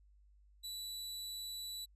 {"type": "tone", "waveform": "sawtooth", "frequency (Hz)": 3951, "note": "B7", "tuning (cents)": 0, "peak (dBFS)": -39, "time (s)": [0.63, 1.86], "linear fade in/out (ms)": 20, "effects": ["added 50 Hz sine -62 dBFS peak until 1.95 s", "resampled to 32000 Hz"]}